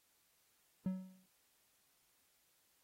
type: tone with exponential decay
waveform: triangle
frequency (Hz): 186.9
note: F#3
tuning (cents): +18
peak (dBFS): -30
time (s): 0.86-1.26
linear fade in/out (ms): 2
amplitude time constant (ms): 85
effects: white hiss -75 dBFS RMS until 2.83 s + AAC 48 kbps